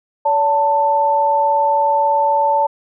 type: tone pair together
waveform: sine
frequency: 570 / 888.2 Hz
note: C#5 / A5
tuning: +48 / +16 cents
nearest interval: minor sixth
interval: 768 cents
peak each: -18 / -13 dBFS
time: 0.25-2.67 s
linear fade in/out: 10 ms
effects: none

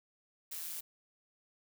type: noise with amplitude modulation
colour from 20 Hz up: blue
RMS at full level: -39 dBFS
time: 0.51-0.81 s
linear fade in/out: 10 ms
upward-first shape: sine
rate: 164 Hz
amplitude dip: 65%
effects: none

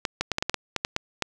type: clicks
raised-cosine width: 0.2 ms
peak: -7 dBFS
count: 11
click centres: 0.052 / 0.21 / 0.317 / 0.384 / 0.425 / 0.496 / 0.543 / 0.763 / 0.849 / 0.964 / 1.223 s
effects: none

